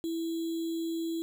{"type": "tone with sample-and-hold", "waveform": "sine", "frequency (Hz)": 330, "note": "E4", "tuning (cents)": 2, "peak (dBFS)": -30, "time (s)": [0.04, 1.22], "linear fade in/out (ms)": 0, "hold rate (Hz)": 3675, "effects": []}